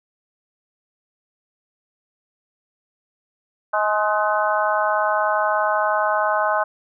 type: harmonic tone with a mistuned harmonic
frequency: 210.4 Hz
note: G#3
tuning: 23 cents sharp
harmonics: 3 / 4 / 5 / 6 / 7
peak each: -22 / -23 / -24 / -25 / -25 dBFS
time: 3.73-6.64 s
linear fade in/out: 10 ms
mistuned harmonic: 7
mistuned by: +38 cents
effects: none